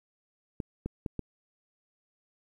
clicks, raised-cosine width 3 ms, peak -20 dBFS, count 4, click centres 0.602 / 0.86 / 1.062 / 1.193 s, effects 10-bit

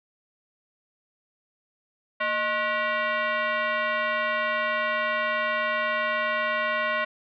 sine tone with frequency modulation, 231.9 Hz, A#3, 9 cents flat, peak -23 dBFS, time 2.2-7.05 s, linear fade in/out 10 ms, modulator 849 Hz, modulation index 2.6, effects none

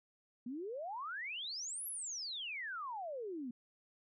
sine exponential two-way sweep, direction up then down, 230.7 to 11690 to 230.7 Hz, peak -40 dBFS, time 0.46-3.51 s, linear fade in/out 5 ms, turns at 1.87 s, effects none

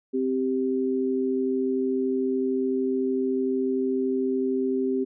sine tone pair together, 261 / 391.5 Hz, C4 / G4, -4 / -2 cents, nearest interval perfect fifth, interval 702 cents, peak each -25 dBFS, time 0.13-5.05 s, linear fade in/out 20 ms, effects none

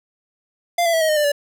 square tone with pitch steps, 693 / 672.1 / 651.8 / 632.2 / 613.1 / 594.6 / 576.7 Hz, F5 / E5 / E5 / D#5 / D#5 / D5 / D5, -14 / +33 / -20 / +27 / -26 / +21 / -32 cents, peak -16 dBFS, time 0.78-1.319 s, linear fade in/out 5 ms, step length 77 ms, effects none

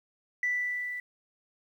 sine tone with level ramp, 1975.5 Hz, B6, in tune, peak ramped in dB -24 to -34 dBFS, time 0.43-1 s, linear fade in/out 2 ms, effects tanh soft clip ceiling -21 dBFS + 10-bit

